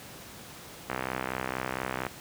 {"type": "click train", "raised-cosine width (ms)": 0.5, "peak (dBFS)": -15, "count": 76, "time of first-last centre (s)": [0.9, 2.066], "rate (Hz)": 64.3, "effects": ["pink hiss -46 dBFS RMS until 2.2 s", "high-pass 80 Hz 12 dB/octave"]}